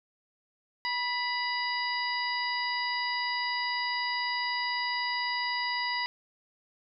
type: harmonic tone with a mistuned harmonic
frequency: 972 Hz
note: B5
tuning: 28 cents flat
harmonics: 1 / 2 / 3 / 4 / 5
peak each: -33 / -32 / -40 / -41 / -35 dBFS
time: 0.85-6.06 s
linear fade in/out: 0 ms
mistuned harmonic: 2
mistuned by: +37 cents
effects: none